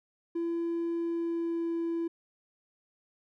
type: tone with pitch glide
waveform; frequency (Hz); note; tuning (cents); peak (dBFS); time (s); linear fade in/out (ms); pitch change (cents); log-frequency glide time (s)
triangle; 337.1 to 334.6; E4 to E4; +39 to +26; -26; 0.35-2.08; 10; -13; 0.99-1.75
effects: tanh soft clip ceiling -24 dBFS